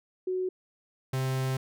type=tone pair in turn; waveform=sine / 45% pulse; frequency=370 / 131.42 Hz; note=F#4 / C3; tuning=0 / +8 cents; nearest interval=octave + tritone; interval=1792 cents; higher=first; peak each=-27 dBFS; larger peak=neither; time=0.27-0.49 / 1.13-1.57 s; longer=second; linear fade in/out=5 ms; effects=none